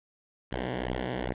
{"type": "beating tone pair", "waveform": "5% pulse", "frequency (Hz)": [61.6, 64.1], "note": ["B1", "C2"], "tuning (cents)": [-4, -35], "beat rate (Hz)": 2.5, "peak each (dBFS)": -22, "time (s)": [0.51, 1.34], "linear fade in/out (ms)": 20, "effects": ["resampled to 8000 Hz", "8-bit"]}